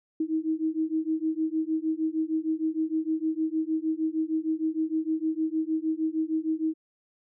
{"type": "beating tone pair", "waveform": "sine", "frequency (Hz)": [314.2, 320.7], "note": ["D#4", "E4"], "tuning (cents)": [17, -48], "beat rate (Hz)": 6.5, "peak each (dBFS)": -28, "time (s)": [0.2, 6.74], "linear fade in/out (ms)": 5, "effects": []}